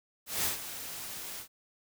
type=noise with ADSR envelope; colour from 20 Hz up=white; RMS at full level=-29 dBFS; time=0.26-1.48 s; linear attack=180 ms; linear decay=130 ms; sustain=-12 dB; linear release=94 ms; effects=none

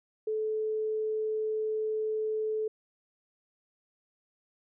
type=tone; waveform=sine; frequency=433.9 Hz; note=A4; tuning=24 cents flat; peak=-28 dBFS; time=0.27-2.68 s; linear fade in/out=5 ms; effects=none

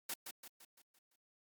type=noise with echo; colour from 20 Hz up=white; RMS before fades=-41 dBFS; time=0.09-0.14 s; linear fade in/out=5 ms; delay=170 ms; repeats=6; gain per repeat=-6 dB; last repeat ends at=1.16 s; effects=high-pass 200 Hz 12 dB/octave + Opus 48 kbps

